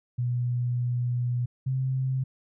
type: tone pair in turn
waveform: sine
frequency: 122.4 / 131.21 Hz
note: B2 / C3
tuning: -15 / +5 cents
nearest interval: minor second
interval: 120 cents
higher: second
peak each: -24 dBFS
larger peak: neither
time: 0.18-1.46 / 1.66-2.24 s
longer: first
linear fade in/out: 10 ms
effects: none